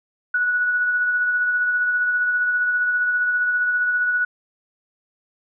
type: tone with tremolo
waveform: sine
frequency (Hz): 1470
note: F#6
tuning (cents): -12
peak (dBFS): -16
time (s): 0.34-4.25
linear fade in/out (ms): 5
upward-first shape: sine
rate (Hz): 15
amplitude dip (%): 30
effects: none